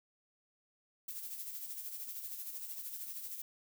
violet noise with tremolo, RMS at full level -42 dBFS, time 1.08-3.42 s, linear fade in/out 5 ms, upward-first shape sine, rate 13 Hz, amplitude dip 50%, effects none

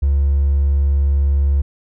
triangle tone with hard clipping, 70.1 Hz, C#2, 20 cents sharp, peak -12 dBFS, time 0.02-1.62 s, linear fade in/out 10 ms, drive 3 dB, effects none

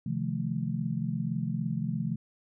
sine chord, F dominant seventh, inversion second, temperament just, 130.96 / 157.15 / 174.61 / 218.3 Hz, C3 / Eb3 / F3 / A3, +2 / +18 / 0 / -13 cents, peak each -34 dBFS, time 0.06-2.16 s, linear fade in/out 5 ms, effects none

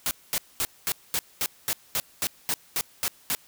white noise bursts, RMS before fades -26 dBFS, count 13, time 0.06-3.35 s, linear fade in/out 0 ms, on 50 ms, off 220 ms, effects white hiss -56 dBFS RMS until 3.47 s

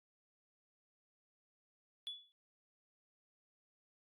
sine tone with exponential decay, 3424 Hz, A7, 48 cents flat, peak -36 dBFS, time 2.07-2.32 s, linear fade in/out 0 ms, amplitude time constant 54 ms, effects tanh soft clip ceiling -38 dBFS + Opus 48 kbps

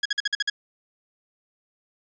20% pulse tone bursts, 1661.2 Hz, G#6, in tune, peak -16 dBFS, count 7, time 0.03-0.499 s, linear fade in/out 5 ms, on 25 ms, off 49 ms, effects resampled to 16000 Hz

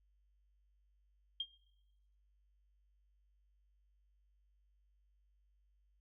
sine tone with exponential decay, 3212 Hz, G7, 41 cents sharp, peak -32 dBFS, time 1.4-1.5 s, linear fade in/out 5 ms, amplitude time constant 20 ms, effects noise-tail reverb RT60 1.0 s tail -21 dB re dry + added 50 Hz sine -70 dBFS peak until 6 s

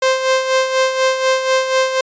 sawtooth tone with tremolo, 523.3 Hz, C5, in tune, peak -7 dBFS, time 0.02-2.01 s, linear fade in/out 5 ms, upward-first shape sine, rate 4.1 Hz, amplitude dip 60%, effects resampled to 16000 Hz

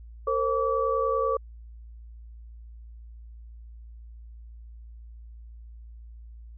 sine tone cluster, 458.7 / 529 / 1149 Hz, A#4 / C5 / D6, -28 / +19 / -38 cents, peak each -27 dBFS, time 0.27-1.37 s, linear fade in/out 5 ms, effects added 57 Hz sine -42 dBFS peak until 6.57 s

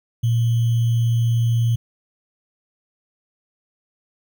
sine tone with sample-and-hold, 116.54 Hz, A#2, in tune, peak -15 dBFS, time 0.23-1.76 s, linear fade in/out 10 ms, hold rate 3150 Hz, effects none

